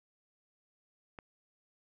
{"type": "click", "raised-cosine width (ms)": 0.5, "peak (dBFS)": -30, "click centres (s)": 1.188, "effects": []}